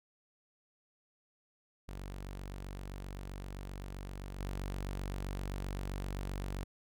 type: tone with level steps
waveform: sawtooth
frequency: 47.68 Hz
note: G1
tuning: 47 cents flat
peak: -38 / -33 dBFS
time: 1.88-6.64 s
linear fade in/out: 10 ms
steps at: 4.39 s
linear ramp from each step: 2 ms
effects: none